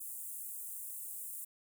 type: high-pass noise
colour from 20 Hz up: pink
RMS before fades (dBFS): -44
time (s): 0-1.45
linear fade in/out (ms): 10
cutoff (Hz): 8200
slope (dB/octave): 48
effects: none